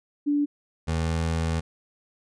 sine / 25% pulse tone pair in turn, 290.4 / 81.7 Hz, D4 / E2, -19 / -15 cents, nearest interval octave + minor seventh, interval 2196 cents, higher first, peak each -20 dBFS, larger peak neither, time 0.26-0.46 / 0.87-1.61 s, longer second, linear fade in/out 20 ms, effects resampled to 22050 Hz

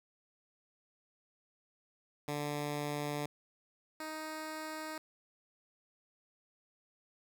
10% pulse tone pair in turn, 146.8 / 312.3 Hz, D3 / D#4, 0 / +7 cents, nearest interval octave + minor second, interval 1307 cents, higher second, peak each -27 / -32 dBFS, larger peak first, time 2.28-3.26 / 4-4.98 s, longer neither, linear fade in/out 2 ms, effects none

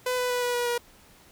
sawtooth tone with pitch steps, 502 / 497.4 / 492.8 / 488.3 / 483.8 / 479.3 Hz, B4 / B4 / B4 / B4 / B4 / A#4, +28 / +12 / -4 / -20 / -36 / +48 cents, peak -21 dBFS, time 0.06-0.78 s, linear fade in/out 5 ms, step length 120 ms, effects pink hiss -55 dBFS RMS until 1.31 s

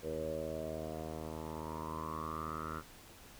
10% pulse tone with low-pass filter sweep, 78.9 Hz, D#2, 25 cents sharp, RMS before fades -41 dBFS, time 0.02-2.83 s, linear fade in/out 50 ms, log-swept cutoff 500 to 1400 Hz, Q 8.6, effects pink hiss -56 dBFS RMS until 3.39 s

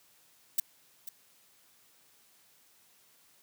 violet noise with echo, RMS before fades -25 dBFS, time 0.58-0.6 s, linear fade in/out 5 ms, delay 490 ms, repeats 1, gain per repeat -14 dB, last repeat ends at 1.09 s, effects white hiss -64 dBFS RMS until 3.42 s + high-pass 80 Hz 12 dB/octave

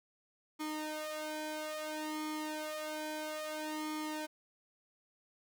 sawtooth tone with flanger, 307.6 Hz, D#4, 20 cents flat, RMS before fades -40 dBFS, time 0.59-4.27 s, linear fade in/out 20 ms, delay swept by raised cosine 0.91 to 2.01 ms, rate 0.6 Hz, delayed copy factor +0.9, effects none

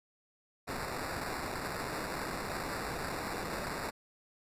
white noise with sample-and-hold, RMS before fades -38 dBFS, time 0.67-3.91 s, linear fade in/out 20 ms, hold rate 3150 Hz, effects resampled to 32000 Hz

